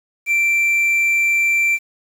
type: tone with quantisation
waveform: triangle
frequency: 2349 Hz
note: D7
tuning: in tune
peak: -12 dBFS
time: 0.26-1.79 s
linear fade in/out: 50 ms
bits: 7
effects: none